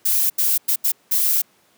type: noise bursts at uneven times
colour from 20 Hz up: violet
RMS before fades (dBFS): -18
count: 5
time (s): 0.05-0.3 / 0.38-0.58 / 0.68-0.76 / 0.84-0.92 / 1.11-1.42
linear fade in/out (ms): 10
effects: pink hiss -58 dBFS RMS until 1.77 s + high-pass 200 Hz 12 dB/octave